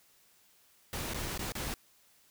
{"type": "noise with dropouts", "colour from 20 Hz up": "pink", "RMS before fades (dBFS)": -37, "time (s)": [0.93, 1.74], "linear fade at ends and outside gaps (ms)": 1, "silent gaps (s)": [[1.136, 1.144], [1.377, 1.392], [1.521, 1.552]], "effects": ["white hiss -65 dBFS RMS until 2.3 s"]}